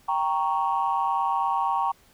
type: chord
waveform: sine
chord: G diminished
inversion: none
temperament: equal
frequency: 784 / 932.3 / 1108.7 Hz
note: G5 / Bb5 / Db6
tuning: 0 / 0 / 0 cents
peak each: -26 / -25 / -26 dBFS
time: 0.08-1.92 s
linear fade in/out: 10 ms
effects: tanh soft clip ceiling -14 dBFS + pink hiss -58 dBFS RMS until 2.13 s